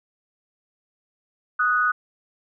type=tone pair together; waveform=sine; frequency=1244.5 / 1480 Hz; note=D#6 / F#6; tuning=0 / 0 cents; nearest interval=minor third; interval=300 cents; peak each=-21 / -20 dBFS; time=1.59-1.92 s; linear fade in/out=10 ms; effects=none